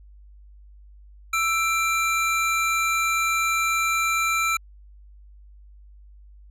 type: tone pair together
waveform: square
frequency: 1326 / 2363 Hz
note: E6 / D7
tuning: +10 / +10 cents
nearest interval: minor seventh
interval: 1000 cents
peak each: -24 dBFS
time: 1.33-4.57 s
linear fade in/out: 5 ms
effects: added 50 Hz sine -45 dBFS peak until 6.5 s + low-pass 12000 Hz 12 dB/octave